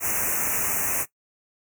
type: band-stop noise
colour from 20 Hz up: white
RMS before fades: -25 dBFS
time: 0-1.06 s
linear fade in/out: 50 ms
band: 2700 to 5800 Hz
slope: 96 dB/octave
effects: noise-tail reverb RT60 0.1 s tail -17 dB re dry